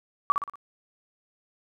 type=tone with echo; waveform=sine; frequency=1145 Hz; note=D6; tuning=44 cents flat; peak=-16 dBFS; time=0.3-0.32 s; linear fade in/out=0 ms; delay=59 ms; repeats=4; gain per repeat=-6 dB; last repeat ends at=0.556 s; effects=none